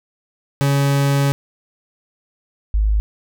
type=tone pair in turn; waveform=40% pulse / sine; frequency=140 / 52.44 Hz; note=C#3 / G#1; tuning=+18 / +17 cents; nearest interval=octave + perfect fourth; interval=1701 cents; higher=first; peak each=-13 dBFS; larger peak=neither; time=0.61-1.32 / 2.74-3 s; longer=first; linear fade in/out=0 ms; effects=none